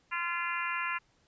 harmonic tone, 344.3 Hz, F4, 25 cents flat, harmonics 3 / 4 / 5 / 6 / 7 / 8, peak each -36 / -37 / -38 / -39 / -39 / -40 dBFS, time 0.11-0.99 s, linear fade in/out 20 ms, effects pink hiss -69 dBFS RMS until 1.27 s + resampled to 16000 Hz

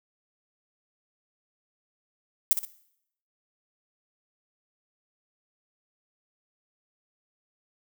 violet noise with echo, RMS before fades -19 dBFS, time 2.51-2.53 s, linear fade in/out 0 ms, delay 60 ms, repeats 2, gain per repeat -8 dB, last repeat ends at 2.65 s, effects noise-tail reverb RT60 0.7 s tail -18 dB re dry

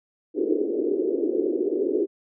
pink band-pass noise, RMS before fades -24 dBFS, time 0.34-2.07 s, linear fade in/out 50 ms, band 310 to 440 Hz, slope 48 dB/octave, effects none

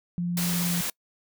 sine tone with vibrato, 174.61 Hz, F3, in tune, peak -25 dBFS, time 0.18-0.81 s, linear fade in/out 0 ms, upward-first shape sine, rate 19 Hz, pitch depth 9 cents each way
white noise, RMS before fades -30 dBFS, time 0.37-0.9 s, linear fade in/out 2 ms
effects noise-tail reverb RT60 0.1 s tail -26 dB re dry

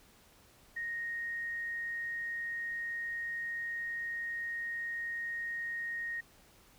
sine tone, 1864.7 Hz, A#6, in tune, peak -35 dBFS, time 0.76-6.21 s, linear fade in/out 10 ms, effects pink hiss -62 dBFS RMS until 6.78 s

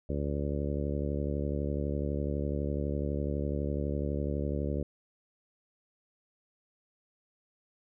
harmonic tone, 72 Hz, D2, 34 cents flat, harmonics 1 / 2 / 3 / 4 / 5 / 6 / 7 / 8, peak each -33 / -36 / -38 / -39 / -40 / -41 / -41 / -42 dBFS, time 0.09-4.83 s, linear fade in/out 5 ms, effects none

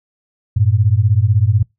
sine beating tone pair, 96.9 / 112.9 Hz, G2 / A2, -20 / +45 cents, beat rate 16 Hz, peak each -13 dBFS, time 0.56-1.63 s, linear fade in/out 10 ms, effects noise-tail reverb RT60 0.2 s tail -25 dB re dry

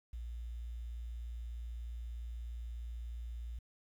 sine tone, 58.4 Hz, A#1, 4 cents sharp, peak -40 dBFS, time 0.13-3.59 s, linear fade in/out 5 ms, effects 11-bit

